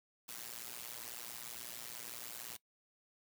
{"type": "noise with amplitude modulation", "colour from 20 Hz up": "white", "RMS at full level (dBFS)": -43, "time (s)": [0.28, 2.57], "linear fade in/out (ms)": 10, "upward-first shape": "sine", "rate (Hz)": 118, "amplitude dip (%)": 95, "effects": ["noise-tail reverb RT60 0.1 s tail -20 dB re dry", "high-pass 80 Hz 12 dB/octave"]}